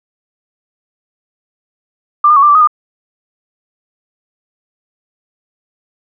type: tone with pitch steps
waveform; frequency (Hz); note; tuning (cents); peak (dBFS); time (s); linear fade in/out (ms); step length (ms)
sine; 1186 / 1213 / 1111 / 1187 / 1165 / 1253 / 1209; D6 / D#6 / C#6 / D6 / D6 / D#6 / D6; +17 / -44 / +4 / +18 / -14 / +12 / +50; -4; 2.24-2.674; 5; 62
effects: none